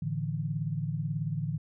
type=chord; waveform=sine; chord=A suspended fourth; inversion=none; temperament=just; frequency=110 / 146.67 / 165 Hz; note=A2 / D3 / E3; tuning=0 / -2 / +2 cents; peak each=-36 / -32 / -34 dBFS; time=0.02-1.58 s; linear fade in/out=5 ms; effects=none